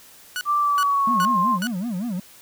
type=tone bursts; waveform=sawtooth; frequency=1473 Hz; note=F#6; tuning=8 cents flat; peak=-21 dBFS; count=4; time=0.36-1.67 s; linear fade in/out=0 ms; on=50 ms; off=370 ms
type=tone with pitch glide; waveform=sine; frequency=1174.7 to 1052.6 Hz; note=D6 to C6; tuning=0 to +10 cents; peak=-17 dBFS; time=0.45-1.59 s; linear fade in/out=50 ms; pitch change=-190 cents; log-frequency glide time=0.59-1.44 s
type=tone with vibrato; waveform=triangle; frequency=208.1 Hz; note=G#3; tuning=4 cents sharp; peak=-22 dBFS; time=1.07-2.2 s; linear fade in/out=5 ms; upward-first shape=sine; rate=5.3 Hz; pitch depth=290 cents each way
effects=white hiss -48 dBFS RMS until 2.41 s